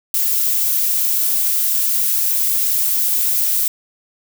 violet noise, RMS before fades -17 dBFS, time 0.14-3.68 s, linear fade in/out 2 ms, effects none

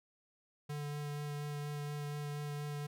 square tone with vibrato, 146.6 Hz, D3, 3 cents flat, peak -39 dBFS, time 0.69-2.87 s, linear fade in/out 10 ms, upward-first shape sine, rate 4.2 Hz, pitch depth 11 cents each way, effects none

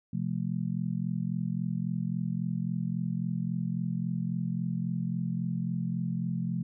sine chord, F major, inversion second, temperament just, 130.96 / 174.61 / 218.3 Hz, C3 / F3 / A3, +2 / 0 / -13 cents, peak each -34 / -31 / -35 dBFS, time 0.13-6.63 s, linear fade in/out 5 ms, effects none

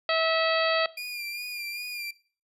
harmonic tone, 649 Hz, E5, 27 cents flat, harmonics 1 / 2 / 3 / 4 / 5 / 6 / 7, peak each -26 / -29 / -31 / -32 / -33 / -34 / -34 dBFS, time 0.09-0.86 s, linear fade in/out 2 ms
30% pulse tone with vibrato, 2410 Hz, D7, 44 cents sharp, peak -30 dBFS, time 0.97-2.11 s, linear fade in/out 5 ms, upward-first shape sine, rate 2.5 Hz, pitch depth 40 cents each way
effects noise-tail reverb RT60 0.4 s tail -19 dB re dry + resampled to 32000 Hz

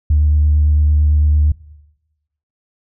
sine tone with vibrato, 75 Hz, D2, 37 cents sharp, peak -8 dBFS, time 0.1-1.52 s, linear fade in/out 5 ms, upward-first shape triangle, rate 8.9 Hz, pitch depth 16 cents each way, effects noise-tail reverb RT60 1.0 s tail -21 dB re dry + tanh soft clip ceiling -5 dBFS

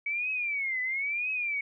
sine tone with vibrato, 2262 Hz, C#7, 34 cents sharp, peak -28 dBFS, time 0.06-1.61 s, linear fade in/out 5 ms, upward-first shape triangle, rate 1 Hz, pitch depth 220 cents each way, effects none

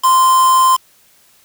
triangle tone with quantisation, 1041 Hz, C6, 9 cents flat, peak -6 dBFS, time 0.03-0.77 s, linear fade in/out 20 ms, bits 3, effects white hiss -51 dBFS RMS until 1.44 s

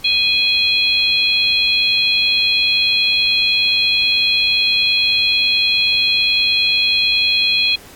harmonic tone, 830.6 Hz, G#5, in tune, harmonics 3 / 4 / 5, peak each -17 / -17 / -17 dBFS, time 0.04-7.76 s, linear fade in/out 10 ms, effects pink hiss -41 dBFS RMS until 7.95 s + AAC 64 kbps

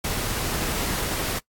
pink noise, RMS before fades -27 dBFS, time 0.04-1.39 s, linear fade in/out 5 ms, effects noise-tail reverb RT60 0.1 s tail -21 dB re dry + AAC 64 kbps

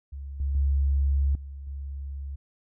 sine tone with level steps, 69.3 Hz, C#2, in tune, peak -34 / -24 / -20 / -36 / -32 dBFS, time 0.12-2.36 s, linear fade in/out 10 ms, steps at 0.4 / 0.55 / 1.35 / 1.67 s, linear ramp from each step 2 ms, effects none

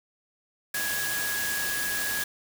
sine tone in noise, 1664 Hz, G#6, 3 cents sharp, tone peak -30 dBFS, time 0.74-2.24 s, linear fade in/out 5 ms, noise white, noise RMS -31 dBFS, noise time 0.74-2.24 s, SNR -2 dB, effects none

